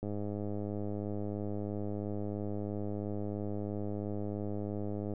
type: click train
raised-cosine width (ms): 2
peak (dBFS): -25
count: 527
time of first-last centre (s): 0.03-5.137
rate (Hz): 103
effects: none

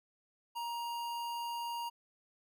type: tone with notch filter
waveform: square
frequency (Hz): 942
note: A#5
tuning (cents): +18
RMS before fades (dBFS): -39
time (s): 0.55-1.9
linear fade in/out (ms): 20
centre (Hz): 7900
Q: 2
effects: none

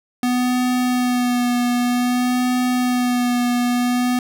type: tone with vibrato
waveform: square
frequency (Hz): 246.9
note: B3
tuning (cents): 0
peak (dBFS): -17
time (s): 0.23-4.19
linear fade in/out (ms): 2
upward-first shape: sine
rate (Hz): 0.53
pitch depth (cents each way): 23
effects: none

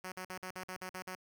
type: tone bursts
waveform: 5% pulse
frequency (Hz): 185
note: F#3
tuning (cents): 0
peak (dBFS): -30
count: 9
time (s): 0.04-1.152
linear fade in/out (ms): 2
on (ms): 80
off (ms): 49
effects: none

